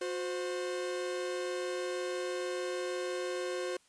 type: tone pair together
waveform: 45% pulse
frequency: 362.1 / 520 Hz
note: F#4 / C5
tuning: -37 / -11 cents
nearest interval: tritone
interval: 626 cents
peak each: -36 / -37 dBFS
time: 0.01-3.77 s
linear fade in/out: 5 ms
effects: white hiss -66 dBFS RMS until 3.88 s + resampled to 22050 Hz